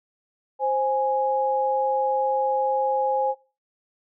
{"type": "tone pair together", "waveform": "sine", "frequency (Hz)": [525.7, 830.6], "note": ["C5", "G#5"], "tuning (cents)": [8, 0], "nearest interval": "minor sixth", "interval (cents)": 792, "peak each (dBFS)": [-24, -22], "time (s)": [0.59, 3.35], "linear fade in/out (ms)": 50, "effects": ["noise-tail reverb RT60 0.3 s tail -19 dB re dry"]}